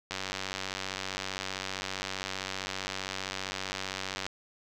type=click train; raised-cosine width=0.2 ms; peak=-16 dBFS; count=397; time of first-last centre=0.11-4.265 s; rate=95.3 Hz; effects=none